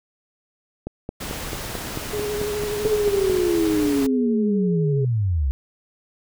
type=click train; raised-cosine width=2 ms; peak=-15 dBFS; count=12; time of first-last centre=0.87-3.298 s; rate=4.53 Hz
type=noise; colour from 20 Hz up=pink; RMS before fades=-31 dBFS; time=1.2-4.07 s; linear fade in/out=10 ms
type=tone with vibrato; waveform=sine; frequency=416.9 Hz; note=G#4; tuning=7 cents sharp; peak=-24 dBFS; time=2.13-5.05 s; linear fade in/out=5 ms; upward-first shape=sine; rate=12 Hz; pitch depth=29 cents each way
type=linear sweep; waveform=sine; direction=down; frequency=438.5 to 61.74 Hz; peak=-18 dBFS; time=2.85-5.51 s; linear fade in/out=0 ms
effects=none